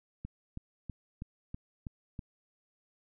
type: click train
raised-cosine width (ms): 5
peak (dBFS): -27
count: 7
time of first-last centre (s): 0.25-2.192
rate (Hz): 3.09
effects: none